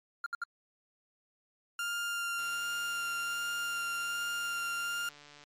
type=tone bursts; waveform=triangle; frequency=1396.9 Hz; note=F6; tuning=in tune; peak=-30 dBFS; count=3; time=0.24-0.438 s; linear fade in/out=2 ms; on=22 ms; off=66 ms
type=tone with vibrato; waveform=30% pulse; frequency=1396.9 Hz; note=F6; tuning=in tune; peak=-30 dBFS; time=1.79-5.09 s; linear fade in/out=2 ms; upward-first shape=sine; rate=1.3 Hz; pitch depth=8 cents each way
type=click train; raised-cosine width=0.2 ms; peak=-36 dBFS; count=446; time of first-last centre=2.39-5.438 s; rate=146 Hz
effects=MP3 64 kbps